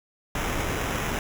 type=noise with sample-and-hold; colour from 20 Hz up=pink; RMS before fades=-28 dBFS; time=0.35-1.19 s; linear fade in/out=2 ms; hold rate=4410 Hz; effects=none